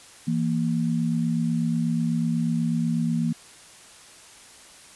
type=tone pair together; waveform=sine; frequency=164.95 / 233.1 Hz; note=E3 / A#3; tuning=+1 / 0 cents; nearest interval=tritone; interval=599 cents; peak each=-24 dBFS; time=0.27-3.33 s; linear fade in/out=10 ms; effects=white hiss -48 dBFS RMS until 4.95 s + resampled to 24000 Hz